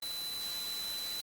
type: tone in noise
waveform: sine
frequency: 4000 Hz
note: B7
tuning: 21 cents sharp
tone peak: -37 dBFS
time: 0.02-1.21 s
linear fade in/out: 5 ms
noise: white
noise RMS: -43 dBFS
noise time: 0.02-1.21 s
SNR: +3 dB
effects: Opus 32 kbps